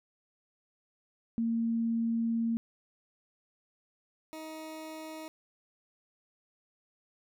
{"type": "tone pair in turn", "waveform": ["sine", "20% pulse"], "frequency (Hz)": [229.5, 315.4], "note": ["A#3", "D#4"], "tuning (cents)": [-27, 24], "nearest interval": "tritone", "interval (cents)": 551, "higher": "second", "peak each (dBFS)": [-27, -36], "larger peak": "first", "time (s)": [[1.38, 2.57], [4.33, 5.28]], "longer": "first", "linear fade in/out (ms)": 0, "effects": []}